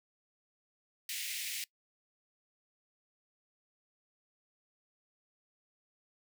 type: high-pass noise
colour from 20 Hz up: pink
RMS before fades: -39 dBFS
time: 1.09-1.64 s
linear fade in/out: 2 ms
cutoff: 2000 Hz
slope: 48 dB/octave
effects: noise-tail reverb RT60 0.1 s tail -22 dB re dry